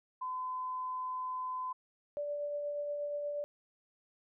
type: tone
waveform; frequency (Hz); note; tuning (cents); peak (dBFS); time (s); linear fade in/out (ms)
sine; 1018; C6; -48; -35; 0.21-1.73; 10
type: tone with tremolo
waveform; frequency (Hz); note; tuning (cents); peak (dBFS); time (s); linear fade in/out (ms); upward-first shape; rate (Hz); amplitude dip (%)
sine; 583; D5; -13; -33; 2.17-3.44; 0; triangle; 8.4; 30
effects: none